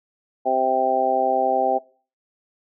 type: harmonic tone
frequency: 130.5 Hz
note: C3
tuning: 4 cents flat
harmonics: 2 / 3 / 4 / 5 / 6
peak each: -31 / -28 / -25 / -23 / -20 dBFS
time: 0.45-1.79 s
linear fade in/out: 20 ms
effects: noise-tail reverb RT60 0.4 s tail -21 dB re dry